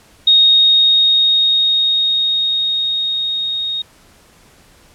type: tone with level ramp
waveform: sine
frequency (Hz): 3729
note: A#7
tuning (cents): 0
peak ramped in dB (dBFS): -6 to -18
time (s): 0.27-3.82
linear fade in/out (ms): 5
effects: pink hiss -48 dBFS RMS until 4.94 s + low-pass 12000 Hz 12 dB/octave